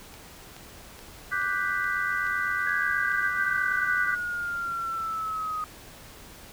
click train, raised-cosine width 0.2 ms, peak -28 dBFS, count 8, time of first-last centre 0.14-3.119 s, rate 2.35 Hz
sine chord, G major seventh, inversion second, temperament equal, 1174.7 / 1480 / 1568 / 1975.5 Hz, D6 / F#6 / G6 / B6, 0 / 0 / 0 / 0 cents, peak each -32 / -29 / -30 / -32 dBFS, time 1.31-4.16 s, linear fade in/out 20 ms
sine linear sweep, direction down, 1661.2 to 1244.5 Hz, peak -28 dBFS, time 2.67-5.64 s, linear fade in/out 0 ms
effects pink hiss -47 dBFS RMS until 6.52 s

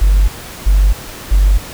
sine tone bursts, 48.25 Hz, G1, 27 cents flat, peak -5 dBFS, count 3, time 0.01-1.58 s, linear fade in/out 10 ms, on 270 ms, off 380 ms, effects tanh soft clip ceiling -2 dBFS + pink hiss -30 dBFS RMS until 1.73 s

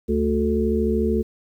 harmonic tone with a mistuned harmonic, 73.42 Hz, D2, in tune, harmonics 1 / 3 / 5 / 6, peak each -25 / -22 / -24 / -24 dBFS, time 0.08-1.23 s, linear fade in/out 20 ms, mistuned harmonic 1, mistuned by -28 cents, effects 9-bit

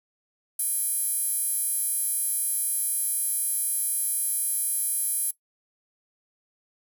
sawtooth tone with high-pass filter, 796 Hz, G5, 26 cents sharp, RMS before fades -26 dBFS, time 0.59-5.31 s, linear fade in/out 5 ms, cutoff 11000 Hz, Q 8, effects noise-tail reverb RT60 0.1 s tail -19 dB re dry

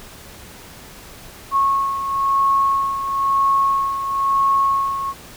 sine beating tone pair, 1096 / 1097 Hz, C#6 / C#6, -20 / -18 cents, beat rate 1 Hz, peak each -16 / -23 dBFS, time 1.51-5.14 s, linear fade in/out 50 ms, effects pink hiss -40 dBFS RMS until 5.36 s

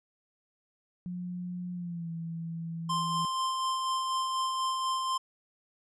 sine tone with pitch glide, 178.6 to 165.68 Hz, F3 to E3, +39 to +9 cents, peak -34 dBFS, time 1.06-3.25 s, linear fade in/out 0 ms, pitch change -130 cents, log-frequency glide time 1.73-2.1 s
square tone with tremolo, 1046.5 Hz, C6, in tune, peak -28 dBFS, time 2.89-5.18 s, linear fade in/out 10 ms, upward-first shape sine, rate 4.1 Hz, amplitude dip 30%
effects resampled to 24000 Hz

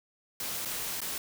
white noise with dropouts, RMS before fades -35 dBFS, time 0.4-1.18 s, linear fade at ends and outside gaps 2 ms, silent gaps 0.651-0.656 / 1.005-1.016 s, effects none

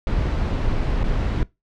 brown noise with dropouts, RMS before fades -21 dBFS, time 0.07-1.43 s, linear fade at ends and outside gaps 1 ms, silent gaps 1.033-1.04 s, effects noise-tail reverb RT60 0.2 s tail -21 dB re dry + low-pass 4000 Hz 12 dB/octave

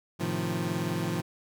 25% pulse chord, F dominant seventh, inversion first, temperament equal, 110 / 130.81 / 155.56 / 174.61 Hz, A2 / C3 / Eb3 / F3, 0 / 0 / 0 / 0 cents, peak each -32 / -34 / -30 / -28 dBFS, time 0.19-1.22 s, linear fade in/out 20 ms, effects none

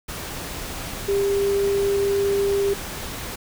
sine tone in noise, 398.6 Hz, G4, 29 cents sharp, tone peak -18 dBFS, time 1.08-2.74 s, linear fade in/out 10 ms, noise pink, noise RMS -32 dBFS, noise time 0.08-3.36 s, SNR +11 dB, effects none

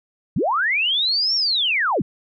sine linear two-way sweep, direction up then down, 106.2 to 5588 to 106.2 Hz, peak -17 dBFS, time 0.36-2.02 s, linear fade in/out 5 ms, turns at 1.35 s, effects none

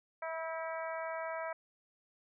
harmonic tone with a mistuned harmonic, 324.9 Hz, E4, 25 cents flat, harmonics 2 / 3 / 4 / 5 / 6 / 7, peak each -39 / -43 / -45 / -47 / -49 / -50 dBFS, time 0.22-1.53 s, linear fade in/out 5 ms, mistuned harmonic 5, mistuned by -20 cents, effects none

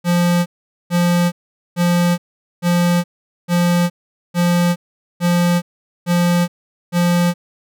square tone bursts, 174.61 Hz, F3, in tune, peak -13 dBFS, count 9, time 0.04-7.34 s, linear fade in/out 50 ms, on 420 ms, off 440 ms, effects none

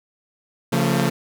sawtooth chord, Db augmented, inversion none, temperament equal with one note detuned, 138.59 / 174.61 / 225 Hz, Db3 / F3 / A3, 0 / 0 / +39 cents, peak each -18 dBFS, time 0.72-1.1 s, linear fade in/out 10 ms, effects none

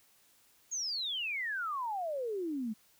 sine exponential sweep, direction down, 6750 to 207.7 Hz, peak -33 dBFS, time 0.71-2.74 s, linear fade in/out 20 ms, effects white hiss -66 dBFS RMS until 2.99 s

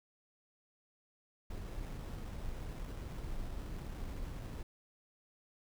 brown noise with sample-and-hold, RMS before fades -42 dBFS, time 1.5-4.63 s, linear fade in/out 5 ms, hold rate 4410 Hz, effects none

